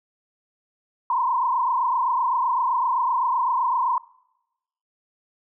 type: tone with frequency modulation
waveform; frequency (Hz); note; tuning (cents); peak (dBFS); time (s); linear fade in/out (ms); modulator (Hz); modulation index
sine; 987.8; B5; 0; -19; 1.1-3.98; 2; 27.8; 2.4
effects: noise-tail reverb RT60 0.9 s tail -22 dB re dry